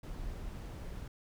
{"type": "noise", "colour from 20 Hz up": "brown", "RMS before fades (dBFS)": -42, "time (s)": [0.03, 1.08], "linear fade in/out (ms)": 5, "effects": []}